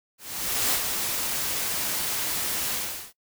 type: noise with ADSR envelope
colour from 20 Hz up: white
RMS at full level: -23 dBFS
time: 0.18-3.13 s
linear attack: 550 ms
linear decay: 59 ms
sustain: -5 dB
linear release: 400 ms
effects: noise-tail reverb RT60 0.1 s tail -21 dB re dry